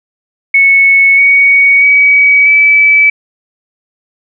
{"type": "tone with pitch steps", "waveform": "sine", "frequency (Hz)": [2207, 2238, 2269, 2301], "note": ["C#7", "C#7", "C#7", "D7"], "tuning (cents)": [-8, 16, 40, -36], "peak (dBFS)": -3, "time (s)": [0.54, 3.1], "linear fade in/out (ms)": 5, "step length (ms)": 640, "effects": []}